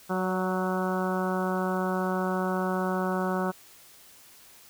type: harmonic tone with a mistuned harmonic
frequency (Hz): 185.2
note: F#3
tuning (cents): +2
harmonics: 1 / 2 / 3 / 4 / 5 / 6 / 7 / 8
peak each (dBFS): -29 / -32 / -34 / -35 / -36 / -37 / -37 / -38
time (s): 0.09-3.52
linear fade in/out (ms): 20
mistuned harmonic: 3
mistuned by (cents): +20
effects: white hiss -53 dBFS RMS until 4.69 s